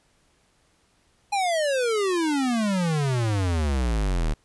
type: exponential sweep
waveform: square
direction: down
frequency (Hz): 830.6 to 36.71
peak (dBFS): -22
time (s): 1.32-4.34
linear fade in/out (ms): 10
effects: pink hiss -64 dBFS RMS until 4.44 s + resampled to 24000 Hz